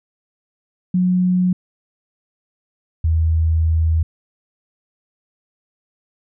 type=tone pair in turn; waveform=sine; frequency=181.8 / 80.75 Hz; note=F#3 / E2; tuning=-30 / -35 cents; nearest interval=octave + major second; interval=1405 cents; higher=first; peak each=-13 dBFS; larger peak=neither; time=0.94-1.53 / 3.04-4.03 s; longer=second; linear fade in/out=5 ms; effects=none